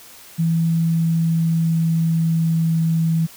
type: tone with pitch glide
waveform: sine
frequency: 164.81 to 163.2 Hz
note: E3 to E3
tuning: 0 to -17 cents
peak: -15 dBFS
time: 0.38-3.27 s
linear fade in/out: 20 ms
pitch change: -17 cents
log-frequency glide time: 0.78-2.79 s
effects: white hiss -43 dBFS RMS until 3.36 s